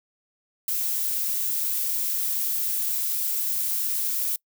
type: noise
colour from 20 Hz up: violet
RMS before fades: -26 dBFS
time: 0.68-4.36 s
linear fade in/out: 2 ms
effects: noise-tail reverb RT60 0.1 s tail -26 dB re dry